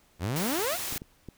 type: exponential sweep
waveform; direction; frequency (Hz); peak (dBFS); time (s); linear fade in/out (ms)
sawtooth; up; 77.78 to 784; -24; 0.19-0.78; 50
type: noise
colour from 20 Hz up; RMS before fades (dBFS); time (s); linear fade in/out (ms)
white; -34; 0.36-0.98; 2
type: clicks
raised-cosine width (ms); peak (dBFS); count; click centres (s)
3; -27; 4; 0.925 / 0.961 / 1.019 / 1.287
effects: pink hiss -63 dBFS RMS until 1.37 s